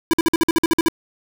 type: tone bursts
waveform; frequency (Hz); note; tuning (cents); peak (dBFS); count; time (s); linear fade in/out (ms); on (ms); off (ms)
square; 329.6; E4; 0; -13; 11; 0.11-0.884; 0; 24; 51
effects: none